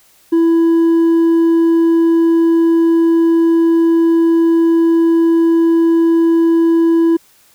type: tone with hard clipping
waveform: sine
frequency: 331.7 Hz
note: E4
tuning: 11 cents sharp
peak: -9 dBFS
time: 0.32-7.17 s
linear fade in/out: 10 ms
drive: 2 dB
effects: white hiss -50 dBFS RMS until 7.54 s